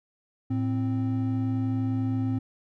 triangle tone pair together, 110.11 / 261.6 Hz, A2 / C4, +2 / 0 cents, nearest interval octave + minor third, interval 1498 cents, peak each -25 dBFS, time 0.5-2.39 s, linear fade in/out 10 ms, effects none

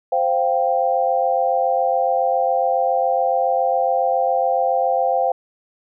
sine chord, C suspended fourth, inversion none, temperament just, 523.3 / 697.7 / 784.9 Hz, C5 / F5 / G5, 0 / -2 / +2 cents, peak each -20 dBFS, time 0.12-5.32 s, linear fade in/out 5 ms, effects none

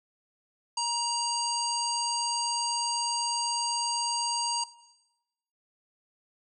harmonic tone, 944 Hz, A#5, 22 cents sharp, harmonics 1 / 3 / 5 / 7 / 9, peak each -30 / -40 / -32 / -35 / -37 dBFS, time 0.77-4.64 s, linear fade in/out 5 ms, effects noise-tail reverb RT60 1.0 s tail -18 dB re dry

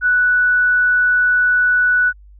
sine tone, 1480 Hz, F#6, in tune, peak -11 dBFS, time 0.01-2.13 s, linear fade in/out 50 ms, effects added 50 Hz sine -40 dBFS peak until 2.39 s

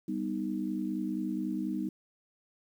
sine chord, G augmented, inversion none, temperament equal with one note detuned, 196.56 / 246.9 / 311.1 Hz, G3 / B3 / D#4, +5 / 0 / 0 cents, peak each -35 / -36 / -34 dBFS, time 0.08-1.89 s, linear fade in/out 5 ms, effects 10-bit

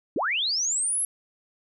sine linear sweep, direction up, 210.3 to 11280 Hz, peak -23 dBFS, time 0.16-1.05 s, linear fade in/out 2 ms, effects none

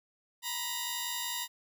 10% pulse tone cluster, 944 / 995 / 3691 Hz, A#5 / B5 / A#7, +22 / +13 / -18 cents, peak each -30 / -32 / -29 dBFS, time 0.42-1.48 s, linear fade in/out 50 ms, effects none

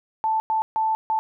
sine tone bursts at uneven times, 880 Hz, A5, in tune, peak -19 dBFS, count 4, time 0.24-0.4 / 0.5-0.62 / 0.76-0.95 / 1.1-1.19 s, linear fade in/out 0 ms, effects none

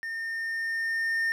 triangle tone with level ramp, 1819 Hz, A#6, 43 cents flat, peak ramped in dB -30 to -22 dBFS, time 0.03-1.32 s, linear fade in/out 0 ms, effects none

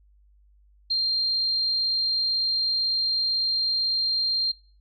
sine tone, 4186 Hz, C8, in tune, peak -21 dBFS, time 0.9-4.52 s, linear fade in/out 10 ms, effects noise-tail reverb RT60 0.4 s tail -22 dB re dry + added 50 Hz sine -55 dBFS peak until 4.8 s

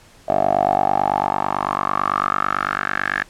10% pulse tone with band-pass filter sweep, 49 Hz, G1, in tune, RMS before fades -20 dBFS, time 0.28-3.24 s, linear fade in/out 10 ms, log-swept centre 640 to 1700 Hz, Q 6.2, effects pink hiss -49 dBFS RMS until 3.29 s + low-pass 10000 Hz 12 dB/octave

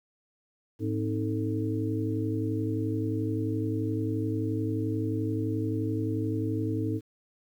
sine tone cluster, 107.3 / 263.6 / 315.1 / 443.3 Hz, A2 / C4 / D#4 / A4, -43 / +13 / +22 / +13 cents, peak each -30 / -34 / -31 / -36 dBFS, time 0.79-7.01 s, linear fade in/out 50 ms, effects 10-bit

